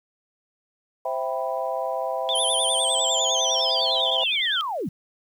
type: chord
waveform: sine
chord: C major seventh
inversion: none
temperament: equal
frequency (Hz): 523.3 / 659.3 / 784 / 987.8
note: C5 / E5 / G5 / B5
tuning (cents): 0 / 0 / 0 / 0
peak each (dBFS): -29 / -28 / -30 / -32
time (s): 1.05-4.24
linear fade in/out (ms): 5
type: tone with vibrato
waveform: sine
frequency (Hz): 3322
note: G#7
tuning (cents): 0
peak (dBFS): -22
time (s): 2.29-4.61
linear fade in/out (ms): 0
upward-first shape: sine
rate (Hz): 9.9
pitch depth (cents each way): 140
type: linear sweep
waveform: sine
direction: down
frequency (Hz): 10548 to 129.3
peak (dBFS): -25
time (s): 2.35-4.89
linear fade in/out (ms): 5
effects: tanh soft clip ceiling -10 dBFS + 9-bit